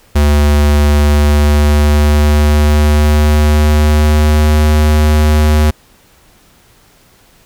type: tone with pitch glide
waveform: square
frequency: 73.42 to 76.01 Hz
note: D2 to D#2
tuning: 0 to -40 cents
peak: -7 dBFS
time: 0.15-5.71 s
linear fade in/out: 10 ms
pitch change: +60 cents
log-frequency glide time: 0.99-4.61 s
effects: pink hiss -47 dBFS RMS until 7.45 s